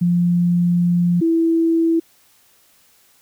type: tone pair in turn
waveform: sine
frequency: 174.61 / 329.6 Hz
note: F3 / E4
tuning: 0 / 0 cents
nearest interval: major seventh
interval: 1100 cents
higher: second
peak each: -13 dBFS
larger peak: neither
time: 0.01-1.21 / 1.21-2 s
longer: first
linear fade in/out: 10 ms
effects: white hiss -55 dBFS RMS until 3.21 s